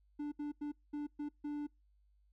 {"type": "tone bursts at uneven times", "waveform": "triangle", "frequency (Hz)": 293.7, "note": "D4", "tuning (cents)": 0, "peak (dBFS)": -35, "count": 6, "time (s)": [[0.19, 0.32], [0.39, 0.52], [0.61, 0.72], [0.93, 1.07], [1.19, 1.29], [1.44, 1.67]], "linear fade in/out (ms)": 10, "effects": ["noise-tail reverb RT60 0.2 s tail -25 dB re dry", "added 50 Hz sine -67 dBFS peak until 2.32 s"]}